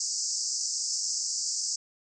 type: band-pass noise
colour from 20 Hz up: pink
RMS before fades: -31 dBFS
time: 0-1.76 s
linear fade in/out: 5 ms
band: 4800 to 7800 Hz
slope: 96 dB/octave
effects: none